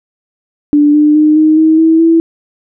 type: tone with pitch steps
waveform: sine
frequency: 293.7 / 299.4 / 305.1 / 311 / 317 / 323.1 / 329.3 Hz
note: D4 / D4 / D#4 / D#4 / D#4 / E4 / E4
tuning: 0 / +33 / -34 / -1 / +32 / -35 / -2 cents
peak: -4 dBFS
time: 0.73-2.2 s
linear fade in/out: 0 ms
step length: 210 ms
effects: none